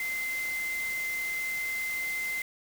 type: tone in noise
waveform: sine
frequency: 2072 Hz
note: C7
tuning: 17 cents flat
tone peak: -30 dBFS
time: 0-2.42 s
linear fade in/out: 2 ms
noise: white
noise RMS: -41 dBFS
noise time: 0-2.42 s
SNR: +8 dB
effects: none